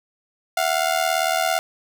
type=ring-modulated tone; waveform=sawtooth; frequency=704 Hz; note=F5; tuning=14 cents sharp; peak=-12 dBFS; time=0.57-1.59 s; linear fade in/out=0 ms; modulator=38.9 Hz; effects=9-bit